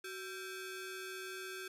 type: ring-modulated tone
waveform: sawtooth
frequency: 974 Hz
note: B5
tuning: 24 cents flat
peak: -36 dBFS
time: 0.04-1.68 s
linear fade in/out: 5 ms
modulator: 599 Hz
effects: resampled to 32000 Hz + 11-bit